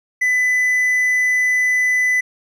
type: tone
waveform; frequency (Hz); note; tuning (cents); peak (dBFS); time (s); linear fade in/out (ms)
triangle; 2000; B6; +21; -12; 0.21-2.21; 10
effects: none